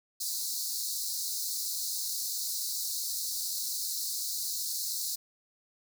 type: high-pass noise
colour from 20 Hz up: pink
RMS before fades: -34 dBFS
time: 0.2-5.16 s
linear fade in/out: 10 ms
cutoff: 4000 Hz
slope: 96 dB/octave
effects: none